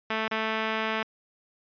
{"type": "tone with dropouts", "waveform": "5% pulse", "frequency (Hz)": 220, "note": "A3", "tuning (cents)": 0, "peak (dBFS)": -15, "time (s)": [0.1, 1.03], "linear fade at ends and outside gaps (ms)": 5, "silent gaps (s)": [0.281, 0.312], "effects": ["resampled to 11025 Hz"]}